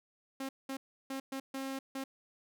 sawtooth tone bursts at uneven times, 268.6 Hz, C4, 46 cents sharp, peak -33 dBFS, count 6, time 0.4-0.49 / 0.69-0.77 / 1.1-1.2 / 1.32-1.4 / 1.54-1.79 / 1.95-2.04 s, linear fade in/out 5 ms, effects none

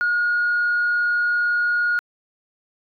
sine tone with frequency modulation, 1437 Hz, F6, 49 cents sharp, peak -16 dBFS, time 0.01-1.99 s, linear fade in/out 0 ms, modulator 42.4 Hz, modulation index 0.25, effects tanh soft clip ceiling -14 dBFS

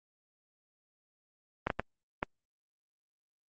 clicks, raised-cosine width 0.5 ms, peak -14 dBFS, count 4, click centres 1.67 / 1.702 / 1.796 / 2.229 s, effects Opus 24 kbps

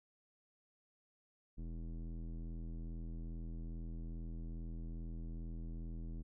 square tone with low-pass filter, 41.2 Hz, E1, in tune, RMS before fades -44 dBFS, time 1.57-6.23 s, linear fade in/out 20 ms, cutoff 260 Hz, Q 1.7, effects none

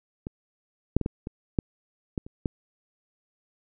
clicks, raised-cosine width 3 ms, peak -20 / -6 / -15 / -13 / -20 / -9 / -15 / -28 / -13 dBFS, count 9, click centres 0.269 / 0.966 / 1.013 / 1.061 / 1.271 / 1.588 / 2.178 / 2.265 / 2.458 s, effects none

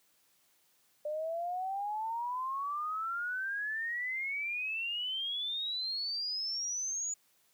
sine exponential sweep, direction up, 593 to 6930 Hz, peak -33 dBFS, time 1.05-7.14 s, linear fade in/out 5 ms, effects white hiss -70 dBFS RMS until 7.53 s + high-pass 100 Hz 12 dB/octave

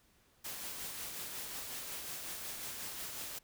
white noise with tremolo, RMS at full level -42 dBFS, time 0.44-3.39 s, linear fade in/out 10 ms, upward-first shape sine, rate 5.5 Hz, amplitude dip 30%, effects pink hiss -69 dBFS RMS until 3.43 s

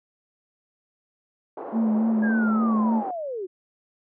white band-pass noise, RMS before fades -35 dBFS, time 1.57-3.11 s, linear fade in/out 5 ms, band 290 to 820 Hz, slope 24 dB/octave
sine tone with vibrato, 221 Hz, A3, 8 cents sharp, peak -19 dBFS, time 1.72-3.03 s, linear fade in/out 50 ms, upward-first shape sine, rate 3.5 Hz, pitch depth 41 cents each way
sine linear sweep, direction down, 1661.2 to 349.3 Hz, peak -28 dBFS, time 2.22-3.47 s, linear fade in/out 20 ms
effects none

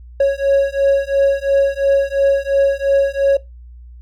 triangle beating tone pair, 551 / 553.9 Hz, C#5 / C#5, -11 / -1 cents, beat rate 2.9 Hz, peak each -13 dBFS, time 0.2-3.37 s, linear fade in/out 5 ms, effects noise-tail reverb RT60 0.2 s tail -20 dB re dry + added 60 Hz sine -35 dBFS peak until 4.01 s

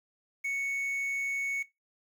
triangle tone with quantisation, 2217 Hz, C#7, in tune, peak -28 dBFS, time 0.44-1.63 s, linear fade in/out 10 ms, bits 9, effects noise-tail reverb RT60 0.2 s tail -18 dB re dry

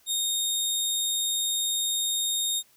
20% pulse tone, 3700 Hz, A#7, 14 cents flat, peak -19 dBFS, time 0.06-2.63 s, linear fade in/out 50 ms, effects white hiss -61 dBFS RMS until 2.76 s

